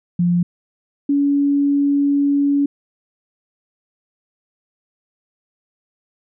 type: tone pair in turn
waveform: sine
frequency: 174.9 / 283.4 Hz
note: F3 / C#4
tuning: +3 / +38 cents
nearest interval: minor sixth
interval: 835 cents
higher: second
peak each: -13 dBFS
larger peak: neither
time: 0.19-0.43 / 1.09-2.66 s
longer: second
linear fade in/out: 5 ms
effects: none